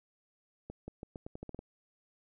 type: accelerating click train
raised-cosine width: 2 ms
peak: -29 dBFS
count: 10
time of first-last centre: 0.7-1.591 s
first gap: 180 ms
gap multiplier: 0.84
effects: none